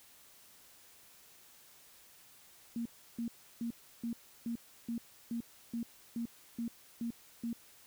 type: tone bursts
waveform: sine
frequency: 233.1 Hz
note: A#3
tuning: in tune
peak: -34 dBFS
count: 12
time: 2.76-7.53 s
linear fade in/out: 2 ms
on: 95 ms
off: 330 ms
effects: white hiss -60 dBFS RMS until 7.86 s